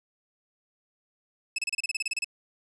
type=tone bursts; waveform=sawtooth; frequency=2603 Hz; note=E7; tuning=22 cents flat; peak=-23 dBFS; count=13; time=1.56-2.245 s; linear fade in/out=5 ms; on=25 ms; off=30 ms; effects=resampled to 24000 Hz